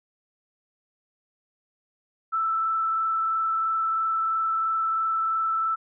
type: tone with frequency modulation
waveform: sine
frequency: 1322 Hz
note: E6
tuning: 5 cents sharp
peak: -22 dBFS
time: 2.32-5.76 s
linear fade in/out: 20 ms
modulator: 23 Hz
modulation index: 0.56
effects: none